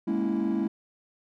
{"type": "chord", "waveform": "triangle", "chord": "A# half-diminished seventh", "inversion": "third", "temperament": "equal", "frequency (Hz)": [207.7, 233.1, 277.2, 329.6], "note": ["G#3", "A#3", "C#4", "E4"], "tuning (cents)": [0, 0, 0, 0], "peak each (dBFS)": [-26, -28, -29, -26], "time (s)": [0.07, 0.68], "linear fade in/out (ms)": 10, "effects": ["tanh soft clip ceiling -18 dBFS"]}